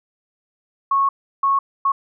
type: tone bursts at uneven times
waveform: sine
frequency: 1100 Hz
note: C#6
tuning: 14 cents flat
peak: -14 dBFS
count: 3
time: 0.91-1.09 / 1.43-1.59 / 1.85-1.92 s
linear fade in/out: 5 ms
effects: none